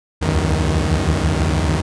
sawtooth tone cluster, 69 / 75.7 / 81.3 / 93.9 / 156.4 Hz, C#2 / D#2 / E2 / F#2 / D#3, -7 / -47 / -23 / +26 / +9 cents, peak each -18 dBFS, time 0.21-1.82 s, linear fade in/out 20 ms, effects resampled to 22050 Hz

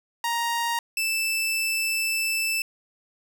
sawtooth tone pair in turn, 936 / 2643 Hz, A#5 / E7, +7 / +4 cents, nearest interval octave + tritone, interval 1797 cents, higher second, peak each -20 dBFS, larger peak neither, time 0.24-0.79 / 0.97-2.62 s, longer second, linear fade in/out 2 ms, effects none

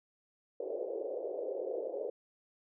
white band-pass noise, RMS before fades -38 dBFS, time 0.6-2.1 s, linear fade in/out 5 ms, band 390 to 560 Hz, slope 48 dB/octave, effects none

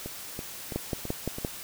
two click trains, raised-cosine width 2 ms, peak -15 / -22 dBFS, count 5 / 5, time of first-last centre 0.76-1.448 / 0.06-1.385 s, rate 5.81 / 3.02 Hz, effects white hiss -41 dBFS RMS until 1.63 s

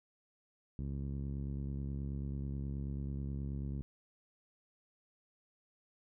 10% pulse tone with low-pass filter, 69.3 Hz, C#2, in tune, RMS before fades -39 dBFS, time 0.79-3.82 s, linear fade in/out 0 ms, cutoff 170 Hz, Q 0.81, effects none

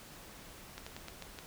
slowing click train, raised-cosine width 0.2 ms, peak -26 dBFS, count 6, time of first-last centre 0.78-1.388 s, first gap 85 ms, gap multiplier 1.18, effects pink hiss -52 dBFS RMS until 1.46 s

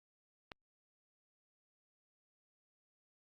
click, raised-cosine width 0.3 ms, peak -29 dBFS, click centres 0.518 s, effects Opus 48 kbps

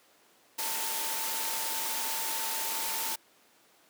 sine tone in noise, 897 Hz, A5, 33 cents sharp, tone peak -40 dBFS, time 0.58-3.16 s, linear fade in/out 10 ms, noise white, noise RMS -33 dBFS, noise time 0.58-3.16 s, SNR -10 dB, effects pink hiss -62 dBFS RMS until 3.89 s + high-pass 300 Hz 12 dB/octave

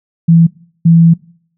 sine tone bursts at uneven times, 166.4 Hz, E3, 17 cents sharp, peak -3 dBFS, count 2, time 0.28-0.47 / 0.85-1.14 s, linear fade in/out 10 ms, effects noise-tail reverb RT60 0.6 s tail -23 dB re dry

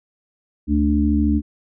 harmonic tone, 73.42 Hz, D2, in tune, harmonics 1 / 3 / 4, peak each -19 / -19 / -19 dBFS, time 0.67-1.42 s, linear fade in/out 50 ms, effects none

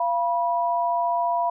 sine tone pair together, 689 / 974.4 Hz, F5 / B5, -24 / -24 cents, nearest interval tritone, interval 600 cents, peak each -23 dBFS, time 0-1.5 s, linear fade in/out 5 ms, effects none

